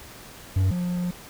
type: tone pair in turn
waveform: triangle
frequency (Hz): 94.5 / 177.62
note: F#2 / F3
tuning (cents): +37 / +30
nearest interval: major seventh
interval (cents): 1093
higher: second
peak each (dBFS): -16 / -22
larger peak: first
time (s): 0.56-0.71 / 0.71-1.11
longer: second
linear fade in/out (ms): 5
effects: pink hiss -44 dBFS RMS until 1.29 s